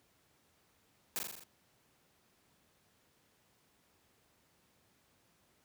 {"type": "noise with echo", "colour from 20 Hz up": "white", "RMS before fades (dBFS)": -36, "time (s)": [1.16, 1.19], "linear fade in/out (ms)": 0, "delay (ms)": 41, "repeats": 6, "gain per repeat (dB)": -3, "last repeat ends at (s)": 1.436, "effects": ["pink hiss -71 dBFS RMS until 5.64 s", "high-pass 80 Hz 12 dB/octave"]}